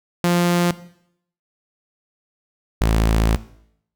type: tone pair in turn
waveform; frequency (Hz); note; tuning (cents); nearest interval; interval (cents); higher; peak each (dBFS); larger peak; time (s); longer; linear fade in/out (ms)
sawtooth; 174.61 / 55; F3 / A1; 0 / 0; octave + minor sixth; 2000; first; -11; neither; 0.24-0.71 / 2.81-3.36; second; 0
effects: noise-tail reverb RT60 0.7 s tail -17 dB re dry